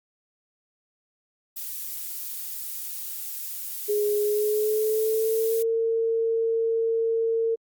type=noise; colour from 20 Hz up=violet; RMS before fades=-33 dBFS; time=1.56-5.63 s; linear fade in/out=10 ms
type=tone with pitch glide; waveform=sine; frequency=416.7 to 454.4 Hz; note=G#4 to A#4; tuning=+6 to -44 cents; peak=-21 dBFS; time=3.88-7.56 s; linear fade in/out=20 ms; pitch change=+150 cents; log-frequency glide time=4.22-5.61 s
effects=Opus 48 kbps